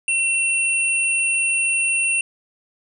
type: tone pair together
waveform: sine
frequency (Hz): 2713 / 9144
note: E7 / D9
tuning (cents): +49 / -47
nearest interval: octave + major sixth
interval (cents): 2104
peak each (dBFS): -18 / -23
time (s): 0.08-2.21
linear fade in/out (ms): 2
effects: none